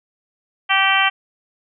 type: harmonic tone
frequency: 388.2 Hz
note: G4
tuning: 17 cents flat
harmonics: 2 / 3 / 4 / 5 / 6 / 7 / 8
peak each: -21 / -21 / -21 / -21 / -21 / -21 / -21 dBFS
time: 0.69-1.1 s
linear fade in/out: 20 ms
effects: none